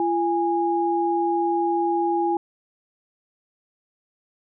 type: tone pair together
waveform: sine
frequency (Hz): 341.5 / 824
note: F4 / G#5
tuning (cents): -39 / -14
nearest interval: octave + minor third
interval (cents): 1525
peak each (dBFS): -22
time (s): 0-2.37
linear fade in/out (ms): 2
effects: none

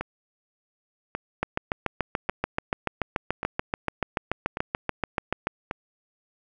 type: two click trains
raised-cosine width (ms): 0.5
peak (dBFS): -14 / -9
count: 6 / 29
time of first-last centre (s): 0.01-5.711 / 1.43-5.47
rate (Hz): 0.877 / 6.93
effects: none

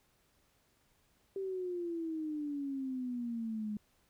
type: exponential sweep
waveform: sine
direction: down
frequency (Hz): 392 to 207.7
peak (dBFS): -35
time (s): 1.36-3.77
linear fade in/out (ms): 2
effects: pink hiss -72 dBFS RMS until 4.09 s

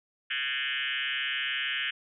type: tone with frequency modulation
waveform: sine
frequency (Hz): 2349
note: D7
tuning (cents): 0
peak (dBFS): -28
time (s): 0.3-1.91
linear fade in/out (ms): 10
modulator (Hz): 135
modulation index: 6.1
effects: none

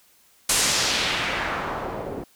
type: noise with low-pass filter sweep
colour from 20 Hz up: white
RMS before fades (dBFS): -25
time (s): 0.49-2.24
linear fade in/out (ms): 5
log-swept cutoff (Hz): 9800 to 430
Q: 1.3
effects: white hiss -58 dBFS RMS until 2.35 s

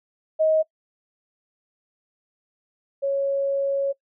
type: tone pair in turn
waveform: sine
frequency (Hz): 630 / 553.2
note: D#5 / C#5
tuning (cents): +21 / -4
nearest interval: major second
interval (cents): 225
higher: first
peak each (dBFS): -16 / -20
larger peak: first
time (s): 0.39-0.63 / 3.02-3.93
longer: second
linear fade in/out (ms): 20
effects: noise-tail reverb RT60 0.1 s tail -22 dB re dry

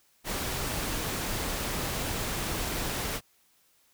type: noise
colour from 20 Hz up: pink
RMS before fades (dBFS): -32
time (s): 0.24-3.21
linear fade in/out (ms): 50
effects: white hiss -66 dBFS RMS until 3.93 s

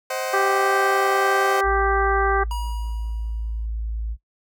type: chord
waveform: sawtooth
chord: C diminished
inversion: none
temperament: just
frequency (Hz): 523.3 / 627.9 / 753.5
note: C5 / Eb5 / Gb5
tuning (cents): 0 / +16 / +31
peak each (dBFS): -23 / -27 / -26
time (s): 0.1-1.61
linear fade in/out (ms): 5
type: harmonic tone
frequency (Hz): 392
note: G4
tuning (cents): 0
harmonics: 1 / 2 / 3 / 4 / 5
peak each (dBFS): -23 / -23 / -23 / -25 / -32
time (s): 0.33-2.44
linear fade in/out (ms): 10
type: tone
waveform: sine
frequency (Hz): 55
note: A1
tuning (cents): 0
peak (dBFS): -24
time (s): 1.63-4.17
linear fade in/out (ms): 50
type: tone with exponential decay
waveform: square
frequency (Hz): 960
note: B5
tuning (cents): -49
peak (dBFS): -28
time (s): 2.51-3.66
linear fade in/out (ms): 1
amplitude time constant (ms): 250
effects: noise-tail reverb RT60 0.1 s tail -18 dB re dry

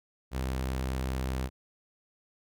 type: tone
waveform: sawtooth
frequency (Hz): 64.9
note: C2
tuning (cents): -13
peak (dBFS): -26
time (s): 0.31-1.5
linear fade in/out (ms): 50
effects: none

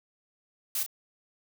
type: noise with echo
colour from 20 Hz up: blue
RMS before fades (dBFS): -30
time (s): 0.75-0.83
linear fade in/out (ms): 2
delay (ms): 33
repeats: 1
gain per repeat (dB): -8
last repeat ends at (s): 0.863
effects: none

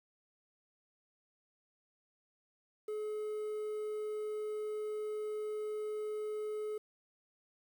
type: tone with quantisation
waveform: triangle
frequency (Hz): 426.1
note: G#4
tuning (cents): +44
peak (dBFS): -34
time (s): 2.88-6.78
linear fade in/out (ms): 5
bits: 10
effects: none

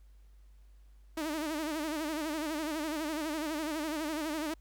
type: tone with vibrato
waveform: sawtooth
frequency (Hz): 308.5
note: D#4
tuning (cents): -15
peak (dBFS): -29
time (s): 1.17-4.54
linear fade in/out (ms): 5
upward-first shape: sine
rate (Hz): 12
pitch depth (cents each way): 99
effects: added 50 Hz sine -54 dBFS peak until 4.6 s + pink hiss -74 dBFS RMS until 4.6 s

